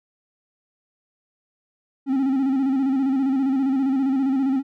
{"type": "tone with vibrato", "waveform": "triangle", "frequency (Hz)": 268, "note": "C4", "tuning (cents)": 42, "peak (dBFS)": -16, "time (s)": [2.06, 4.63], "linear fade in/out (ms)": 50, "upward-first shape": "square", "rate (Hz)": 15, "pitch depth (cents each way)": 51, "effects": []}